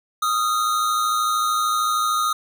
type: tone pair together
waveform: square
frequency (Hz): 1244.8 / 1358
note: D#6 / F6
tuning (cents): 0 / -49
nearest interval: major second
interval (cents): 151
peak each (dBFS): -20 / -28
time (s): 0.22-2.33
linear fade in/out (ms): 5
effects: none